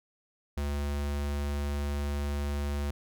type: tone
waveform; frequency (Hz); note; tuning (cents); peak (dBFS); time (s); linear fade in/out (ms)
square; 72; D2; -34; -30; 0.57-2.91; 5
effects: none